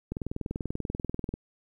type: click train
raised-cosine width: 3 ms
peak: -19 dBFS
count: 26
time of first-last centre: 0.12-1.34 s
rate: 20.5 Hz
effects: 10-bit